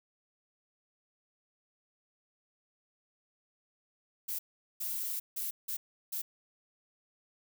violet noise bursts at uneven times, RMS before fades -36 dBFS, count 5, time 4.28-4.39 / 4.8-5.2 / 5.36-5.51 / 5.68-5.77 / 6.12-6.22 s, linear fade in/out 10 ms, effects none

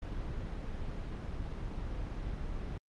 brown noise, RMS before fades -38 dBFS, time 0.02-2.78 s, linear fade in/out 5 ms, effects low-pass 5000 Hz 12 dB/octave + Opus 32 kbps

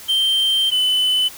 triangle tone pair in turn, 3136 / 3016 Hz, G7 / F#7, 0 / +32 cents, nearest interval minor second, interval 68 cents, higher first, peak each -13 dBFS, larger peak neither, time 0.08-0.71 / 0.71-1.29 s, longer first, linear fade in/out 20 ms, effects white hiss -38 dBFS RMS until 1.37 s

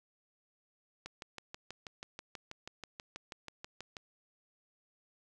click train, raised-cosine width 0.2 ms, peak -26 dBFS, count 19, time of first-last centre 1.06-3.968 s, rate 6.19 Hz, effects none

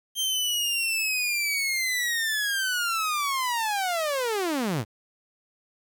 sawtooth linear sweep, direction down, 3172 to 92.5 Hz, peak -21 dBFS, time 0.15-4.85 s, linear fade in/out 50 ms, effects 9-bit

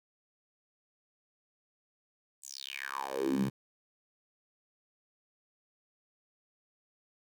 10% pulse tone with high-pass filter sweep, 67.8 Hz, C#2, 38 cents flat, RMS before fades -35 dBFS, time 2.42-3.5 s, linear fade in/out 20 ms, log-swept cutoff 8300 to 140 Hz, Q 6.4, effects none

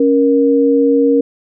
sine tone pair together, 277.2 / 470.2 Hz, C#4 / A#4, 0 / +15 cents, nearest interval major sixth, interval 915 cents, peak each -11 dBFS, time 0-1.21 s, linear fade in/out 5 ms, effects none

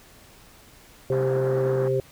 harmonic tone, 131.3 Hz, C3, 6 cents sharp, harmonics 1 / 3 / 4, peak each -26 / -23 / -26 dBFS, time 1.1-2 s, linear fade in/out 2 ms
pink band-pass noise, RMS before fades -36 dBFS, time 1.12-1.88 s, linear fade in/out 2 ms, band 190 to 1700 Hz, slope 48 dB/octave
effects pink hiss -51 dBFS RMS until 2.11 s

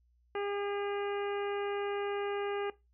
harmonic tone, 404.8 Hz, G#4, 44 cents flat, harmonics 1 / 2 / 3 / 4 / 5 / 6 / 7, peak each -34 / -40 / -44 / -46 / -48 / -50 / -51 dBFS, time 0.35-2.7 s, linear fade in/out 2 ms, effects noise-tail reverb RT60 0.2 s tail -17 dB re dry + added 60 Hz sine -66 dBFS peak until 2.93 s

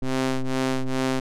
sawtooth ring-modulated tone, 131.2 Hz, C3, 5 cents sharp, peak -15 dBFS, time 0.02-1.2 s, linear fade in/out 5 ms, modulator 130 Hz, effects low-pass 9000 Hz 12 dB/octave

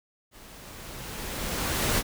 pink noise with level ramp, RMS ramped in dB -50 to -23 dBFS, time 0.31-2.03 s, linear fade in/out 50 ms, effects none

